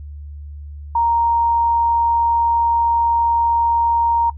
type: tone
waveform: sine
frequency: 932.3 Hz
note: A#5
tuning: in tune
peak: -13 dBFS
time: 0.95-4.3 s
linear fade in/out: 5 ms
effects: noise-tail reverb RT60 0.1 s tail -19 dB re dry + added 73 Hz sine -30 dBFS peak until 4.37 s